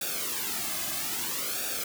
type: noise with flanger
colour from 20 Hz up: white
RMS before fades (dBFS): -32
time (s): 0.01-1.84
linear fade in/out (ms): 5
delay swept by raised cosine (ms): 0.97 to 2.17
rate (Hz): 0.61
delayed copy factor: -0.8
effects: none